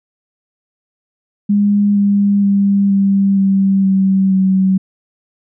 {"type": "tone with pitch steps", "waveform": "sine", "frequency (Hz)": [204.1, 201.6, 199.21, 196.81, 194.43, 192.09, 189.77], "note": ["G#3", "G3", "G3", "G3", "G3", "G3", "F#3"], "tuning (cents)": [-30, 49, 28, 7, -14, -35, 44], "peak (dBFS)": -9, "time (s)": [1.49, 4.78], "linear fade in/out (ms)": 10, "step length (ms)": 470, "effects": []}